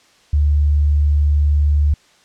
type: tone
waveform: sine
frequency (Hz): 73.42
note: D2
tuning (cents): 0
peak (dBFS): -11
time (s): 0.33-1.94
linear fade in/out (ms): 5
effects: white hiss -52 dBFS RMS until 2.24 s + low-pass 6000 Hz 12 dB/octave